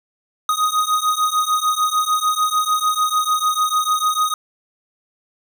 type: beating tone pair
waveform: square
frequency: 1244.5 / 1251.2 Hz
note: D#6 / D#6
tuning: 0 / +9 cents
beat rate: 6.7 Hz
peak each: -20 dBFS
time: 0.49-4.34 s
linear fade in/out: 2 ms
effects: none